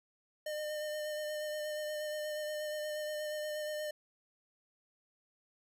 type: tone with vibrato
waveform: square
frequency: 606 Hz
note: D#5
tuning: 46 cents flat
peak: -37 dBFS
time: 0.46-3.91 s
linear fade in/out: 5 ms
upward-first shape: sine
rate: 8.4 Hz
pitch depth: 17 cents each way
effects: none